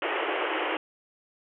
pink band-pass noise, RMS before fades -29 dBFS, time 0.02-0.77 s, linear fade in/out 2 ms, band 310 to 3100 Hz, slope 96 dB/octave, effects none

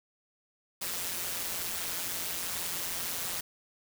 white noise with amplitude modulation, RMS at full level -32 dBFS, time 0.81-3.41 s, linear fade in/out 10 ms, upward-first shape sine, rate 175 Hz, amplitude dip 65%, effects none

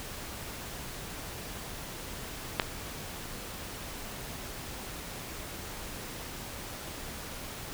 clicks, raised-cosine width 0.3 ms, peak -7 / -21 dBFS, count 2, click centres 2.598 / 2.619 s, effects pink hiss -41 dBFS RMS until 7.73 s

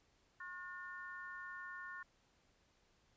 harmonic tone, 360 Hz, F#4, 47 cents flat, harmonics 3 / 4 / 5, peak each -52 / -50 / -50 dBFS, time 0.4-2.03 s, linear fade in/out 5 ms, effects pink hiss -74 dBFS RMS until 3.16 s + resampled to 16000 Hz

